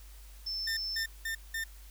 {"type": "tone", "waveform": "sine", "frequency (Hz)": 5300, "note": "E8", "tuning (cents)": 9, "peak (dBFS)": -33, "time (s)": [0.46, 1.04], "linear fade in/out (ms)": 10}
{"type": "tone bursts", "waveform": "40% pulse", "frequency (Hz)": 1804, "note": "A6", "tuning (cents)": 43, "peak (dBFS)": -32, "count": 4, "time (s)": [0.67, 1.64], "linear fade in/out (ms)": 5, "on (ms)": 100, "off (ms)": 190}
{"effects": ["added 50 Hz sine -48 dBFS peak until 1.9 s", "white hiss -58 dBFS RMS until 1.9 s"]}